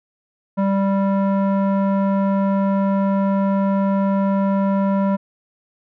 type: tone with low-pass filter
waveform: square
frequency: 196 Hz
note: G3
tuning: in tune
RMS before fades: -18 dBFS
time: 0.57-5.17 s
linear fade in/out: 20 ms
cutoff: 980 Hz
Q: 1.6
effects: none